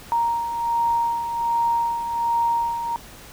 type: beating tone pair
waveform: sine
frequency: 932.3 / 933.6 Hz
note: A#5 / A#5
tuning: 0 / +2 cents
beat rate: 1.3 Hz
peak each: -28 / -20 dBFS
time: 0.12-2.96 s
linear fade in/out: 0 ms
effects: pink hiss -43 dBFS RMS until 3.32 s